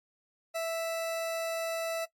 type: tone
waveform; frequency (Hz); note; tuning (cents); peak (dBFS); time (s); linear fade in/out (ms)
40% pulse; 659.3; E5; 0; -30; 0.54-2.06; 20
effects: noise-tail reverb RT60 0.1 s tail -20 dB re dry + AAC 64 kbps